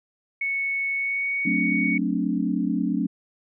sine tone with pitch glide, 2212 to 2233 Hz, C#7 to C#7, -4 to +12 cents, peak -23 dBFS, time 0.41-1.98 s, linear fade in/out 5 ms, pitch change +16 cents, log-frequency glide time 0.93-1.29 s
sine chord, D dominant seventh, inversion first, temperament just, 183.54 / 220.2 / 264.3 / 293.7 Hz, F#3 / A3 / C4 / D4, -14 / +2 / +18 / 0 cents, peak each -27 dBFS, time 1.45-3.07 s, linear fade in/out 10 ms
effects none

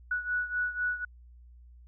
sine beating tone pair, 1471 / 1475 Hz, F#6 / F#6, -11 / -6 cents, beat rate 4 Hz, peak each -30 / -34 dBFS, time 0.11-1.05 s, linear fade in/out 5 ms, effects added 60 Hz sine -50 dBFS peak until 1.87 s

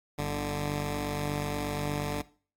10% pulse tone pair together, 48.39 / 146.83 Hz, G1 / D3, -22 / 0 cents, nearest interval octave + perfect fifth, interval 1922 cents, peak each -26 / -23 dBFS, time 0.18-2.22 s, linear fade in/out 10 ms, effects noise-tail reverb RT60 0.4 s tail -19 dB re dry + AAC 64 kbps

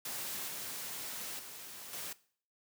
white noise with level steps, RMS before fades -40 / -42 / -48 / -42 dBFS, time 0.05-2.13 s, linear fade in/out 5 ms, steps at 0.48 / 1.39 / 1.93 s, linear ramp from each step 2 ms, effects noise-tail reverb RT60 0.5 s tail -19 dB re dry + high-pass 100 Hz 12 dB/octave

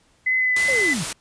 sine tone with vibrato, 2020 Hz, B6, 39 cents sharp, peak -17 dBFS, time 0.26-0.94 s, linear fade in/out 10 ms, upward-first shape triangle, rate 2.6 Hz, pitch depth 17 cents each way
white noise, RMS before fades -27 dBFS, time 0.56-1.13 s, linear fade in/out 5 ms
sine linear sweep, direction down, 571 to 135.6 Hz, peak -24 dBFS, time 0.68-1.04 s, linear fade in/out 10 ms
effects pink hiss -60 dBFS RMS until 1.2 s + resampled to 22050 Hz

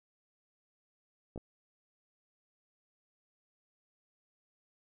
clicks, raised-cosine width 2 ms, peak -29 dBFS, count 2, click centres 1.36 / 1.377 s, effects none

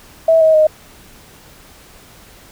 sine tone with pitch steps, 651 / 635.4 / 620.2 Hz, E5 / D#5 / D#5, -22 / +36 / -6 cents, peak -7 dBFS, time 0.28-0.67 s, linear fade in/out 5 ms, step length 130 ms, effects pink hiss -43 dBFS RMS until 2.51 s

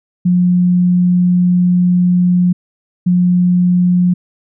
sine tone pair in turn, 178.7 / 178.7 Hz, F3 / F3, +40 / +40 cents, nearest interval unison, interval 0 cents, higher neither, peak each -8 dBFS, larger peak neither, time 0.25-2.53 / 3.06-4.14 s, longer first, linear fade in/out 10 ms, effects none

